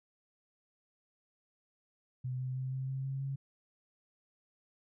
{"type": "tone with pitch steps", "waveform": "sine", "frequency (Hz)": [127.4, 128.88, 130.38, 131.89, 133.43, 134.98, 136.54], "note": ["C3", "C3", "C3", "C3", "C3", "C#3", "C#3"], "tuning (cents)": [-46, -26, -6, 14, 34, -46, -26], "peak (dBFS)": -34, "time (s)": [2.24, 3.36], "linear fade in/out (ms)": 10, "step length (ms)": 160, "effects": []}